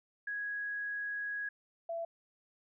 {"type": "tone pair in turn", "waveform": "sine", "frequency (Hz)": [1661.2, 670], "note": ["G#6", "E5"], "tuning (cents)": [0, 28], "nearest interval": "octave + major third", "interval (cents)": 1572, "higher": "first", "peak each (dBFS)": [-35, -35], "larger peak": "neither", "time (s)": [[0.27, 1.49], [1.89, 2.05]], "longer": "first", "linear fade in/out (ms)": 5, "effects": []}